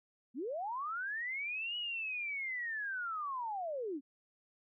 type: linear two-way sweep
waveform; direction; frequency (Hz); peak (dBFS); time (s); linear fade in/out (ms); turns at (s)
sine; up then down; 212.6 to 2937 to 253.8; -36; 0.34-4.01; 50; 1.77
effects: none